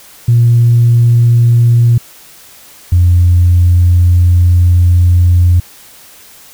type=tone pair in turn; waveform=sine; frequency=118.2 / 87.99 Hz; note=A#2 / F2; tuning=+24 / +13 cents; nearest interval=perfect fourth; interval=511 cents; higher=first; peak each=-3 dBFS; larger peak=neither; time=0.28-1.98 / 2.92-5.6 s; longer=second; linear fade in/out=5 ms; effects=tanh soft clip ceiling 0 dBFS + white hiss -38 dBFS RMS until 6.53 s